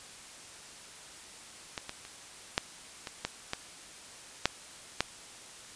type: clicks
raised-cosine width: 0.2 ms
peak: -17 / -20 / -29 / -8 / -20 / -13 / -14 / -6 / -8 dBFS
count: 9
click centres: 1.778 / 1.894 / 2.051 / 2.579 / 3.072 / 3.25 / 3.534 / 4.456 / 5.006 s
effects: white hiss -49 dBFS RMS until 5.75 s + resampled to 22050 Hz